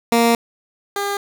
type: tone pair in turn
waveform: 15% pulse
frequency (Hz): 233.1 / 402.7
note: A#3 / G4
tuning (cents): 0 / +47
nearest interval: major sixth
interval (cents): 947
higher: second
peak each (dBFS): -6 / -14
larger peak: first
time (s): 0.12-0.35 / 0.96-1.17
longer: first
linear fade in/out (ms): 2
effects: none